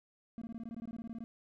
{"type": "tone bursts", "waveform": "triangle", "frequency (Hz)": 229.6, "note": "A#3", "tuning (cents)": -26, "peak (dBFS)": -38, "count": 16, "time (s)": [0.38, 1.24], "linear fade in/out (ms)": 0, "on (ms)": 35, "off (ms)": 20, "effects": []}